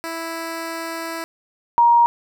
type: tone pair in turn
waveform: 10% pulse / sine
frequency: 329.6 / 943.4 Hz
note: E4 / A#5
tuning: 0 / +20 cents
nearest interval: octave + tritone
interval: 1820 cents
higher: second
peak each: -18 / -10 dBFS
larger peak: second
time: 0.04-1.24 / 1.78-2.06 s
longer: first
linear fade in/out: 0 ms
effects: none